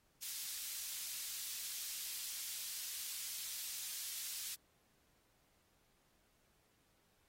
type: high-pass noise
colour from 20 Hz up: pink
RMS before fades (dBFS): -45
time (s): 0.22-4.55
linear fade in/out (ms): 5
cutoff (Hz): 4200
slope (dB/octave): 12
effects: pink hiss -75 dBFS RMS until 7.28 s + AAC 48 kbps